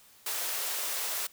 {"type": "high-pass noise", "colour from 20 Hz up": "white", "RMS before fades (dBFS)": -33, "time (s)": [0.26, 1.27], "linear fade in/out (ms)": 5, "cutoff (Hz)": 410, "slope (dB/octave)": 24, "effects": ["white hiss -58 dBFS RMS until 1.32 s"]}